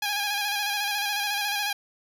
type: tone with vibrato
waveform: 10% pulse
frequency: 820 Hz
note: G#5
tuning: 22 cents flat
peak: -17 dBFS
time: 0.02-1.73 s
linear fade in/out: 5 ms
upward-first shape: square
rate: 14 Hz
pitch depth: 32 cents each way
effects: none